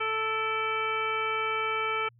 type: harmonic tone with a mistuned harmonic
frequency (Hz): 440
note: A4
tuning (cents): 0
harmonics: 1 / 2 / 3 / 4 / 5 / 6 / 7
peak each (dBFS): -34 / -37 / -30 / -42 / -32 / -42 / -40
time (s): 0-2.09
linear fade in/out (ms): 10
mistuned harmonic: 5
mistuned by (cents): +80
effects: added 118 Hz sine -57 dBFS peak until 2.19 s